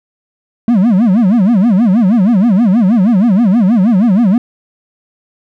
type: tone with vibrato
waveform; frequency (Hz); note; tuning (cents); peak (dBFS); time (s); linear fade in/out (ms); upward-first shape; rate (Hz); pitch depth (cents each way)
triangle; 210.7; G#3; +25; -4; 0.68-4.38; 2; sine; 6.3; 270
effects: none